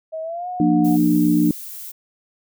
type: tone with pitch glide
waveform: sine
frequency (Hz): 639 to 725.6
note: D#5 to F#5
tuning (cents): +46 to -34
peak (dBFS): -25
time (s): 0.12-0.97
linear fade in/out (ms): 20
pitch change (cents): +220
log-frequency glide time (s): 0.22-0.48
type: chord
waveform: sine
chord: Bb major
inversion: second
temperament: equal with one note detuned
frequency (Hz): 174.61 / 233.1 / 300.4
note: F3 / Bb3 / D4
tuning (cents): 0 / 0 / +39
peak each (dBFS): -20 / -20 / -15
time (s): 0.6-1.51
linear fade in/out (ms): 2
type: noise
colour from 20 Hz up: violet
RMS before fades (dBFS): -34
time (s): 0.84-1.92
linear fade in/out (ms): 10
effects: none